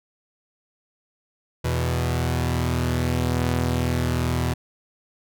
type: tone pair together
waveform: sawtooth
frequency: 82.41 / 123.48 Hz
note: E2 / B2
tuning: 0 / 0 cents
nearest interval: perfect fifth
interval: 700 cents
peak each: -20 dBFS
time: 1.64-4.54 s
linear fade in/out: 10 ms
effects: none

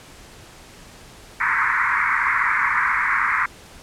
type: band-pass noise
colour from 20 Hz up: white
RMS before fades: -20 dBFS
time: 1.4-3.46 s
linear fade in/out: 5 ms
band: 940 to 2200 Hz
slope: 96 dB/octave
effects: pink hiss -44 dBFS RMS until 3.82 s + low-pass 10000 Hz 12 dB/octave

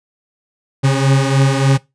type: beating tone pair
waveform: 40% pulse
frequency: 135 / 138.4 Hz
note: C#3 / C#3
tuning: -45 / -2 cents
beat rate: 3.4 Hz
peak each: -11 / -15 dBFS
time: 0.83-1.78 s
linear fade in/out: 20 ms
effects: noise-tail reverb RT60 0.2 s tail -20 dB re dry + resampled to 22050 Hz

